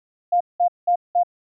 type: tone bursts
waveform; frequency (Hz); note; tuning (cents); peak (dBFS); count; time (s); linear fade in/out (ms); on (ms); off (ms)
sine; 704; F5; +14; -14; 4; 0.32-1.234; 10; 86; 190
effects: none